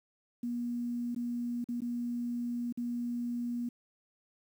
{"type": "tone with dropouts", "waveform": "sine", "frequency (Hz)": 240, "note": "B3", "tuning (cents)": -49, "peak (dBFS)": -32, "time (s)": [0.43, 3.69], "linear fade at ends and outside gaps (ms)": 5, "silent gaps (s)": [[1.148, 1.161], [1.643, 1.687], [1.806, 1.818], [2.725, 2.774]], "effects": ["10-bit"]}